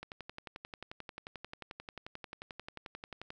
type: click train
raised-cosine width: 0.3 ms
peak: -27 dBFS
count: 38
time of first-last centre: 0.03-3.304 s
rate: 11.3 Hz
effects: none